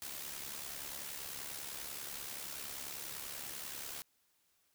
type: noise with amplitude modulation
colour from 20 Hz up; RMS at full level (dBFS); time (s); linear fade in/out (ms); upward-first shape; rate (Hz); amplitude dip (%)
white; -42; 0.02-4.02; 0; sine; 70.3; 55
effects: white hiss -75 dBFS RMS until 4.74 s